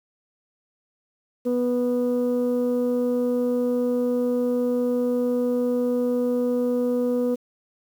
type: tone pair together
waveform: sine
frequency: 245.8 / 491.6 Hz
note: B3 / B4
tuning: -8 / -8 cents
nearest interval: octave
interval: 1200 cents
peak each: -21 dBFS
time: 1.45-7.36 s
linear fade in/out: 20 ms
effects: tanh soft clip ceiling -16 dBFS + 8-bit